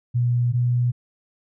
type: tone pair in turn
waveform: sine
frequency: 121.3 / 122.21 Hz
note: B2 / B2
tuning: -31 / -18 cents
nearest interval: unison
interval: 13 cents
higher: second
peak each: -17 dBFS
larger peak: neither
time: 0.14-0.53 / 0.53-0.92 s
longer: neither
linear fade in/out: 20 ms
effects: none